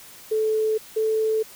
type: tone pair in turn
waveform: sine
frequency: 435.6 / 438.4 Hz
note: A4 / A4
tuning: -17 / -6 cents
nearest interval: unison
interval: 11 cents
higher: second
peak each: -19 dBFS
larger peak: neither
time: 0.31-0.78 / 0.96-1.43 s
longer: neither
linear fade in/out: 10 ms
effects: white hiss -45 dBFS RMS until 1.55 s